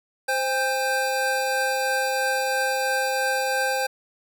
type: tone cluster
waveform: square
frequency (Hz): 523 / 808 / 1566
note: C5 / G#5 / G6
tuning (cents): -1 / -48 / -2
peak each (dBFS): -27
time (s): 0.28-3.87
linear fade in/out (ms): 10
effects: none